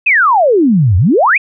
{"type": "exponential two-way sweep", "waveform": "sine", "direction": "down then up", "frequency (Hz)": [2652, 83.7, 2652], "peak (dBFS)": -6, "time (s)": [0.06, 1.38], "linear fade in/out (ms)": 10, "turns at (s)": 0.97, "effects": []}